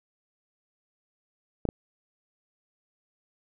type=clicks; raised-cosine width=2 ms; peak=-14 dBFS; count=2; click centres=1.653 / 1.689 s; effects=none